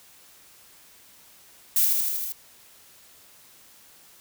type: noise with echo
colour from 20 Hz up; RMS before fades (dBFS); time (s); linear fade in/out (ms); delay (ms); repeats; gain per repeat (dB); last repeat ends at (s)
violet; -20; 1.76-1.85; 5; 79; 6; -2; 2.324
effects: white hiss -53 dBFS RMS until 4.2 s